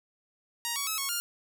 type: tone with pitch steps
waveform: 5% pulse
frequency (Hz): 940 / 1123 / 1292 / 1101 / 1408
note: A#5 / C#6 / E6 / C#6 / F6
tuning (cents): +14 / +22 / -35 / -12 / +14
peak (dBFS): -18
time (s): 0.65-1.2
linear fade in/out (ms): 0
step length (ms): 110
effects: none